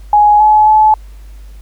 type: tone with pitch steps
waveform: sine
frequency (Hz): 835 / 853 / 861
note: G#5 / G#5 / A5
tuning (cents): +9 / +46 / -38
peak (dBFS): -4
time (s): 0.13-0.94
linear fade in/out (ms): 2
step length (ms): 270
effects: added 50 Hz sine -30 dBFS peak until 1.61 s + pink hiss -49 dBFS RMS until 1.61 s